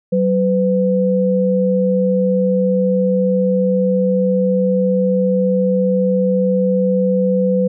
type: tone pair together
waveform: sine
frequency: 188.41 / 503 Hz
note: F#3 / B4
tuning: +32 / +32 cents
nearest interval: octave + perfect fourth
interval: 1700 cents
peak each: -15 dBFS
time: 0.12-7.68 s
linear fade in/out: 10 ms
effects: none